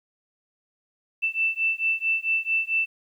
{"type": "beating tone pair", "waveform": "sine", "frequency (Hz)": [2658, 2662.5], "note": ["E7", "E7"], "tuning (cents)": [14, 17], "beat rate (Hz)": 4.5, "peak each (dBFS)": -25, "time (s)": [1.22, 2.86], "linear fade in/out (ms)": 20, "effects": ["10-bit"]}